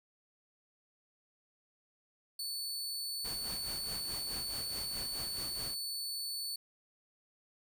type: tone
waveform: sawtooth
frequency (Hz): 4464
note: C#8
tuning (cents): +11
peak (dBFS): -34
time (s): 2.39-6.56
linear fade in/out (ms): 5
type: noise with tremolo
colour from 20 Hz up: pink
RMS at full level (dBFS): -45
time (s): 3.24-5.75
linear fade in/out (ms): 10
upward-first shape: sine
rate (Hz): 4.7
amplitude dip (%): 70
effects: none